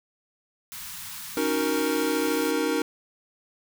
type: band-stop noise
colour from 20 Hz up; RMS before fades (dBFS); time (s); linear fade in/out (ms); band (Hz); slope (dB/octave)
white; -38; 0.72-2.51; 0; 220 to 880; 48
type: chord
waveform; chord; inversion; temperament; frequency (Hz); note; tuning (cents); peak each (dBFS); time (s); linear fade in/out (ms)
square; D# minor seventh; third; equal; 277.2 / 311.1 / 370 / 466.2; C#4 / D#4 / F#4 / A#4; 0 / 0 / 0 / 0; -31 / -28 / -33 / -28; 1.37-2.82; 2
effects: none